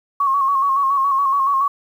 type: tone with vibrato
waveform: sine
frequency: 1100 Hz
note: C#6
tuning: 14 cents flat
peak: -14 dBFS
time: 0.2-1.68 s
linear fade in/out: 5 ms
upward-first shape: square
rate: 7.1 Hz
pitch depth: 42 cents each way
effects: 8-bit